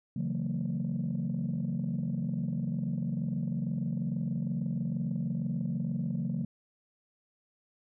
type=chord; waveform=sine; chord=F# dominant seventh; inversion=second; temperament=equal with one note detuned; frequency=138.59 / 164.81 / 185 / 227.2 Hz; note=C#3 / E3 / F#3 / A#3; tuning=0 / 0 / 0 / -44 cents; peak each=-34 dBFS; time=0.16-6.45 s; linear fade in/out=5 ms; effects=tanh soft clip ceiling -24 dBFS